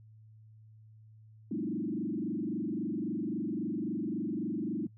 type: tone with frequency modulation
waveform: sine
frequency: 261.6 Hz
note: C4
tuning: in tune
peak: -31 dBFS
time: 1.51-4.87 s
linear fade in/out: 5 ms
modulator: 23.7 Hz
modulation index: 3.1
effects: noise-tail reverb RT60 0.1 s tail -22 dB re dry + added 109 Hz sine -53 dBFS peak until 4.97 s